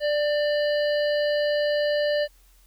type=harmonic tone with a mistuned harmonic; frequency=590 Hz; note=D5; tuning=8 cents sharp; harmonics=1 / 3 / 5 / 7 / 8; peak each=-21 / -31 / -35 / -38 / -39 dBFS; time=0-2.28 s; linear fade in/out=50 ms; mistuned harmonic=3; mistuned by=+16 cents; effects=added 43 Hz sine -54 dBFS peak until 2.66 s + white hiss -61 dBFS RMS until 2.66 s